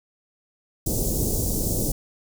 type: band-stop noise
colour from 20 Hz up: pink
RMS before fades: -24 dBFS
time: 0.86-1.92 s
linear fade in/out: 5 ms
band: 520 to 6300 Hz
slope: 24 dB/octave
effects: none